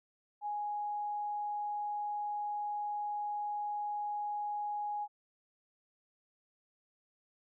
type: tone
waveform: sine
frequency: 830.6 Hz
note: G#5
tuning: in tune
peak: -34 dBFS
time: 0.41-5.08 s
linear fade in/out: 50 ms
effects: none